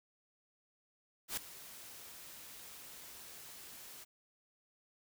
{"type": "noise with ADSR envelope", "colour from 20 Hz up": "white", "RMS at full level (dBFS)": -36, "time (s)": [1.28, 4.05], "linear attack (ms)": 92, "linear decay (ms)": 4, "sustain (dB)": -16, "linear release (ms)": 22, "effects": []}